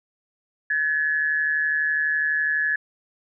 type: tone with amplitude modulation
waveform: sine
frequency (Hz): 1704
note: G#6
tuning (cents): +44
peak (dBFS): -17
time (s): 0.7-2.76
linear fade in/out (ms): 5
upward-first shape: sine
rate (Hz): 152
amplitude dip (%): 60
effects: none